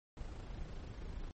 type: noise with amplitude modulation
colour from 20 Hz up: brown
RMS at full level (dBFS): -43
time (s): 0.17-1.31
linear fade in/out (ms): 0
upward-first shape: sine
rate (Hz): 27.3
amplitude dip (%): 40
effects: MP3 32 kbps